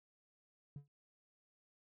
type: tone with exponential decay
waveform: triangle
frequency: 142.9 Hz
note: D3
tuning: 47 cents flat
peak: -39 dBFS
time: 0.76-0.88 s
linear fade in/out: 2 ms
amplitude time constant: 25 ms
effects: tanh soft clip ceiling -41 dBFS